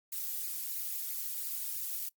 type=noise with flanger; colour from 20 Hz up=violet; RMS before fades=-37 dBFS; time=0.12-2.09 s; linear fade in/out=5 ms; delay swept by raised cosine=0.43 to 2.73 ms; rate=3 Hz; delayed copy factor=+0.6; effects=noise-tail reverb RT60 0.1 s tail -23 dB re dry + Opus 48 kbps